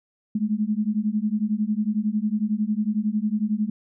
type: beating tone pair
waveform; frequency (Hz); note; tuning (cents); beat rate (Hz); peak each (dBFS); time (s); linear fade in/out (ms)
sine; 207 / 218; G#3 / A3; -5 / -16; 11; -24; 0.35-3.7; 5
effects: none